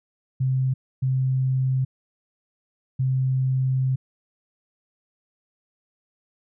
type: tone bursts at uneven times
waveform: sine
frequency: 130.81 Hz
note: C3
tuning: in tune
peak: -19 dBFS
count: 3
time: 0.4-0.74 / 1.02-1.85 / 2.99-3.96 s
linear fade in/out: 10 ms
effects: none